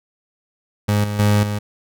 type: tone with level steps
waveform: 30% pulse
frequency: 103.83 Hz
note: G#2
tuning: in tune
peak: -12 / -19 / -10 / -18 dBFS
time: 0.88-1.59 s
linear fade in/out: 10 ms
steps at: 1.04 / 1.19 / 1.43 s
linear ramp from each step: 2 ms
effects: none